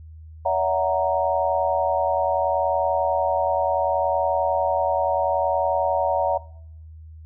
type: chord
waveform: sine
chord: F# dominant seventh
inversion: second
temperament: equal with one note detuned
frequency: 568.6 / 659.3 / 740 / 932.3 Hz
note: C#5 / E5 / F#5 / A#5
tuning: +44 / 0 / 0 / 0 cents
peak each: -24 dBFS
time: 0.45-6.38 s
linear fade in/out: 10 ms
effects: noise-tail reverb RT60 0.7 s tail -21 dB re dry + added 79 Hz sine -39 dBFS peak until 7.25 s